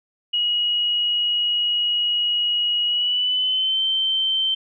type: tone with pitch glide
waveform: sine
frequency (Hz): 2900 to 3108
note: F#7 to G7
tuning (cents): -35 to -16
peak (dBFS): -18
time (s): 0.33-4.55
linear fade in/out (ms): 10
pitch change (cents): +119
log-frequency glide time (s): 2.86-3.83
effects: none